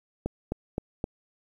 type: click train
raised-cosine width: 2 ms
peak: -15 dBFS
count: 4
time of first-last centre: 0.26-1.041 s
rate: 3.84 Hz
effects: 9-bit